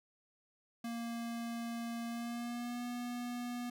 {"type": "tone with pitch glide", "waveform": "square", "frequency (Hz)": [233.1, 243], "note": ["A#3", "B3"], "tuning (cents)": [0, -28], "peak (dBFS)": -39, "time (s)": [0.84, 3.7], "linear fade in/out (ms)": 5, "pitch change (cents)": 72, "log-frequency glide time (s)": [2.07, 2.84], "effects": []}